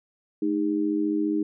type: tone with amplitude modulation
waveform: sine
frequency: 309.8 Hz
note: D#4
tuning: 7 cents flat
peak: -18 dBFS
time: 0.42-1.43 s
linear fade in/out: 5 ms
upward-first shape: sine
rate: 94.6 Hz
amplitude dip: 85%
effects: none